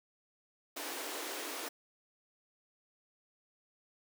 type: high-pass noise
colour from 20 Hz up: pink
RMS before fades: -41 dBFS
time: 0.76-1.69 s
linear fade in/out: 10 ms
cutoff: 270 Hz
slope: 96 dB/octave
effects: none